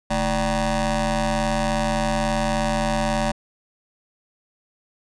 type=ring-modulated tone; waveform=20% pulse; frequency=182.3 Hz; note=F#3; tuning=25 cents flat; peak=-12 dBFS; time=0.1-3.32 s; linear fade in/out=10 ms; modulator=404 Hz; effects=resampled to 22050 Hz